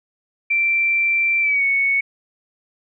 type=tone with pitch glide; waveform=sine; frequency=2349 to 2217 Hz; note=D7 to C#7; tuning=0 to 0 cents; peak=-15 dBFS; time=0.5-2.01 s; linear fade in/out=10 ms; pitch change=-100 cents; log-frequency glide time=1.41-1.64 s; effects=none